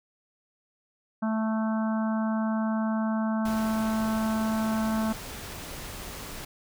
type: harmonic tone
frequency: 220 Hz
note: A3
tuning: in tune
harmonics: 1 / 3 / 4 / 5 / 6 / 7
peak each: -25 / -35 / -37 / -39 / -41 / -42 dBFS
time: 1.22-5.13 s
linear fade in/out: 10 ms
type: noise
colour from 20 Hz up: pink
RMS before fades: -39 dBFS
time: 3.45-6.45 s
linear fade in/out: 5 ms
effects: none